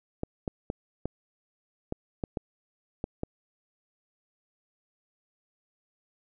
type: clicks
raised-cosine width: 2 ms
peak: -17 dBFS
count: 9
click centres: 0.234 / 0.478 / 0.701 / 1.056 / 1.924 / 2.238 / 2.372 / 3.041 / 3.234 s
effects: none